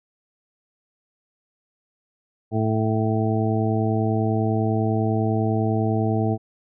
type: harmonic tone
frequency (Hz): 110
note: A2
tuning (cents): 0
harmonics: 1 / 2 / 3 / 4 / 6 / 7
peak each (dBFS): -22 / -25 / -27 / -28 / -30 / -30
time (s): 2.51-6.38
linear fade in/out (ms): 50
effects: none